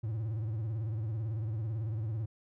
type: tone with vibrato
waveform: triangle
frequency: 110 Hz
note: A2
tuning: in tune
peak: -30 dBFS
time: 0.03-2.26 s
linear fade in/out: 10 ms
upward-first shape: sine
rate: 18 Hz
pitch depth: 120 cents each way
effects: none